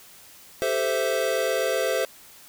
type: chord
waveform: square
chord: A minor seventh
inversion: third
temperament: equal with one note detuned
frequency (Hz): 392 / 440 / 519 / 659.3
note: G4 / A4 / C5 / E5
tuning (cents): 0 / 0 / -14 / 0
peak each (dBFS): -32 / -30 / -26 / -29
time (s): 0.62-2.05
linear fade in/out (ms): 0
effects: white hiss -49 dBFS RMS until 2.48 s